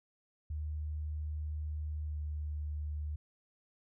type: tone with pitch glide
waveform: sine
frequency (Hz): 76.1 to 75.1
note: D#2 to D2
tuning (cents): -38 to +39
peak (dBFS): -35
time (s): 0.5-3.16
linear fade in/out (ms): 5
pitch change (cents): -23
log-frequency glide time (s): 2.04-2.18
effects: none